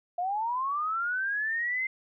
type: linear sweep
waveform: sine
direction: up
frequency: 688 to 2093 Hz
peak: -27 dBFS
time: 0.18-1.87 s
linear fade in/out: 5 ms
effects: none